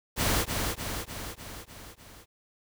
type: noise with echo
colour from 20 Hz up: pink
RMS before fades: -26 dBFS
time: 0.16-0.46 s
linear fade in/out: 50 ms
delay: 300 ms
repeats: 6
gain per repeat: -4 dB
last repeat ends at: 2.26 s
effects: none